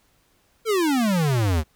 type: exponential sweep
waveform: square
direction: down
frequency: 466.2 to 73.1 Hz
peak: -19 dBFS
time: 0.65-1.64 s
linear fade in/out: 50 ms
effects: pink hiss -63 dBFS RMS until 1.75 s